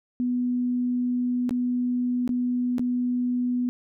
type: tone with dropouts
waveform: sine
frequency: 246.9 Hz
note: B3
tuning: in tune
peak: -22 dBFS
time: 0.2-3.69 s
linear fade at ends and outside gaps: 0 ms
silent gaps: 1.493-1.508 / 2.277-2.292 / 2.783-2.794 s
effects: none